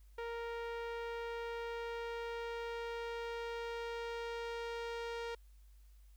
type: tone with low-pass filter sweep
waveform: sawtooth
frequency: 466.2 Hz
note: A#4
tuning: in tune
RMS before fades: -42 dBFS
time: 0.18-5.35 s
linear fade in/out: 5 ms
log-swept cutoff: 2500 to 4300 Hz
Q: 0.8
effects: added 50 Hz sine -57 dBFS peak until 6.16 s + white hiss -75 dBFS RMS until 6.16 s